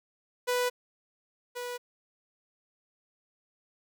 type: tone pair in turn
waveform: sawtooth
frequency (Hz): 493.9 / 489.4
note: B4 / B4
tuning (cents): 0 / -16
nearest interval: unison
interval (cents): 16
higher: first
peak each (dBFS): -22 / -31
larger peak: first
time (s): 0.47-0.7 / 1.55-1.78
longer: neither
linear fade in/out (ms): 20
effects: none